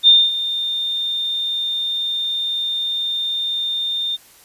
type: tone with ADSR envelope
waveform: sine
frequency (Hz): 3621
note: A7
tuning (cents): +49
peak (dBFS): -5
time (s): 0.03-4.17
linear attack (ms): 46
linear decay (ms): 230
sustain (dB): -14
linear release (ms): 23
effects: white hiss -48 dBFS RMS until 4.44 s + resampled to 32000 Hz